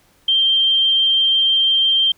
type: tone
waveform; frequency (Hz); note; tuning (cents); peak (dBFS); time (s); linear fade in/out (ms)
sine; 3157; G7; +12; -12; 0.28-2.12; 5
effects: pink hiss -56 dBFS RMS until 2.17 s